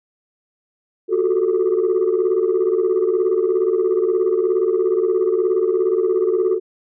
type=tone cluster; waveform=sine; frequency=362.6 / 379.5 / 441.7 Hz; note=F#4 / F#4 / A4; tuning=-35 / +44 / +7 cents; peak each=-18 dBFS; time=1.08-6.6 s; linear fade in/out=50 ms; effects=tanh soft clip ceiling -10 dBFS